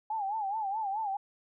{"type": "tone with vibrato", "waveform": "sine", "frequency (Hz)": 830.6, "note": "G#5", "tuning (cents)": 0, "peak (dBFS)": -30, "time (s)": [0.1, 1.17], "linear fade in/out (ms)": 5, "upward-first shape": "sine", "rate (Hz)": 4.7, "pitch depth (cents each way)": 130, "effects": []}